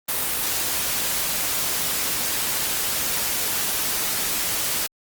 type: noise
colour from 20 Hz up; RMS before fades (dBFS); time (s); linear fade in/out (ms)
white; -24; 0.08-4.87; 10
effects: Opus 32 kbps